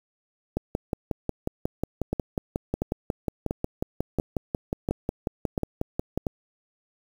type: two click trains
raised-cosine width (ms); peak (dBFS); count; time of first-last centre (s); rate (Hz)
2; -12 / -12; 32 / 7; 0.57-6.176 / 2.13-6.268; 5.53 / 1.45
effects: 7-bit